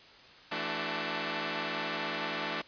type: tone cluster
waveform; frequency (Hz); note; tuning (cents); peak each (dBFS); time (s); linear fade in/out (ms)
5% pulse; 167.9 / 220.4 / 295.4 / 377.8; E3 / A3 / D4 / F#4; +32 / +3 / +10 / +36; -28 / -27 / -25 / -29; 0.51-2.62; 10
effects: white hiss -54 dBFS RMS until 2.67 s + resampled to 11025 Hz